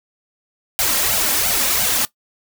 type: noise with flanger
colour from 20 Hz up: white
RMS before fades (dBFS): -18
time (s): 0.79-2.05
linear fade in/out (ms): 0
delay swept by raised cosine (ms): 1.3 to 3.8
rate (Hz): 2.9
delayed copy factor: +0.8
effects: noise-tail reverb RT60 0.1 s tail -18 dB re dry